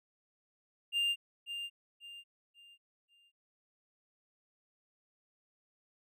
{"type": "tone with echo", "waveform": "triangle", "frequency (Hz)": 2800, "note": "F7", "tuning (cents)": 4, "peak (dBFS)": -27, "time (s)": [0.92, 1.16], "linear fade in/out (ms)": 50, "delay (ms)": 540, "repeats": 4, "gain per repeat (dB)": -9, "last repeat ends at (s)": 3.32, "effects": []}